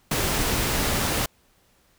pink noise, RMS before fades -24 dBFS, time 0.11-1.26 s, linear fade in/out 5 ms, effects pink hiss -62 dBFS RMS until 1.98 s

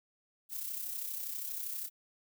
violet noise with amplitude modulation, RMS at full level -37 dBFS, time 0.49-1.9 s, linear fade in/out 50 ms, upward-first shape sine, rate 32.5 Hz, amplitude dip 50%, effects none

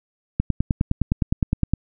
click train, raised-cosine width 5 ms, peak -6 dBFS, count 14, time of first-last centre 0.4-1.736 s, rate 9.73 Hz, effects none

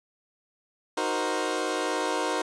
20% pulse chord, C half-diminished seventh, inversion first, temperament equal, 311.1 / 370 / 466.2 / 523.3 Hz, Eb4 / Gb4 / Bb4 / C5, 0 / 0 / 0 / 0 cents, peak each -27 dBFS, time 0.97-2.42 s, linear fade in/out 5 ms, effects resampled to 22050 Hz

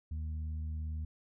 harmonic tone, 77.78 Hz, D#2, in tune, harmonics 1 / 2 / 3, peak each -35 / -51 / -53 dBFS, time 0.11-1.05 s, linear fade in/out 5 ms, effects none

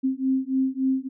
sine beating tone pair, 262.2 / 265.7 Hz, C4 / C4, +4 / +27 cents, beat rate 3.5 Hz, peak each -24 dBFS, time 0.03-1.09 s, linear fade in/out 20 ms, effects none

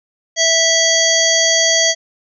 harmonic tone, 656 Hz, E5, 9 cents flat, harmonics 1 / 3 / 5 / 7 / 9 / 10, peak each -18 / -18 / -18 / -18 / -18 / -18 dBFS, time 0.36-1.95 s, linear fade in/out 50 ms, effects none

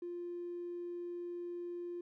triangle tone, 349.2 Hz, F4, in tune, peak -36 dBFS, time 0.02-2.01 s, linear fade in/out 5 ms, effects tanh soft clip ceiling -37 dBFS

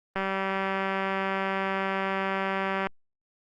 click train, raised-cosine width 0.5 ms, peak -14 dBFS, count 524, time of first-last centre 0.16-2.87 s, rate 193 Hz, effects Opus 32 kbps

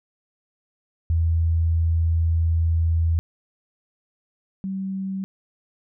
sine tone pair in turn, 82.41 / 192.08 Hz, E2 / G3, 0 / -35 cents, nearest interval octave + minor third, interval 1465 cents, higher second, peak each -17 / -25 dBFS, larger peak first, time 1.1-3.19 / 4.64-5.24 s, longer first, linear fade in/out 0 ms, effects none

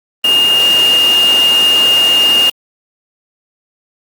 sine tone in noise, 2830 Hz, F7, 22 cents sharp, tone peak -7 dBFS, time 0.24-2.5 s, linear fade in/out 5 ms, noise pink, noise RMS -19 dBFS, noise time 0.24-2.5 s, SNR +9 dB, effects high-pass 300 Hz 12 dB/octave + Opus 24 kbps

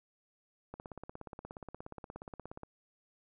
click train, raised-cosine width 1 ms, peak -30 dBFS, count 33, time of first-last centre 0.74-2.633 s, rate 16.9 Hz, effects none

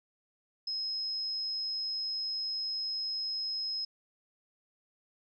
sine tone, 5130 Hz, E8, 48 cents flat, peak -32 dBFS, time 0.67-3.85 s, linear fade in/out 5 ms, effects none

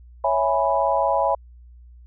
sine chord, C# minor seventh, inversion none, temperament equal, 554.4 / 659.3 / 830.6 / 987.8 Hz, C#5 / E5 / G#5 / B5, 0 / 0 / 0 / 0 cents, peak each -23 dBFS, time 0.24-1.35 s, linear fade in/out 5 ms, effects added 60 Hz sine -43 dBFS peak until 2.06 s

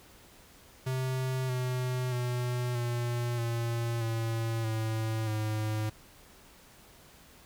square tone with pitch steps, 130 / 126.59 / 123.27 / 120.04 / 116.89 / 113.83 / 110.84 / 107.94 Hz, C3 / B2 / B2 / B2 / A#2 / A#2 / A2 / A2, -11 / +43 / -3 / -49 / +5 / -41 / +13 / -33 cents, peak -30 dBFS, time 0.86-5.9 s, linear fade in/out 10 ms, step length 630 ms, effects pink hiss -56 dBFS RMS until 7.45 s

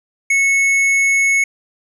sine tone with hard clipping, 2200 Hz, C#7, 14 cents flat, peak -13 dBFS, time 0.3-1.44 s, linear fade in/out 5 ms, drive 8 dB, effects none

